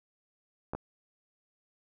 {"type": "clicks", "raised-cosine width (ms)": 1, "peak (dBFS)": -21, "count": 2, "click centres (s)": [0.735, 0.75], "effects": []}